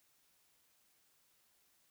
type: silence
effects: white hiss -73 dBFS RMS until 1.9 s